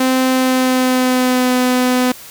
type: tone with pitch glide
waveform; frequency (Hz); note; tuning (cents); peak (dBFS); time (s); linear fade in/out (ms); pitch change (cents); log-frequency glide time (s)
sawtooth; 259 to 251.6; C4 to B3; -17 to +32; -8; 0-2.12; 5; -51; 0.31-1.53
effects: white hiss -36 dBFS RMS until 2.3 s